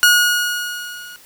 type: tone with level ramp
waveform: sawtooth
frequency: 1446 Hz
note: F#6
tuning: 40 cents flat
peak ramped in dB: -4 to -31 dBFS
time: 0.03-1.16 s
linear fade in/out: 0 ms
effects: white hiss -46 dBFS RMS until 1.25 s